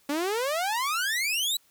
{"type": "exponential sweep", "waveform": "sawtooth", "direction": "up", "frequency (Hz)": [277.4, 4024], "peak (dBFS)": -22, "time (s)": [0.09, 1.57], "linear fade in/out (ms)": 5, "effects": ["white hiss -63 dBFS RMS until 1.7 s"]}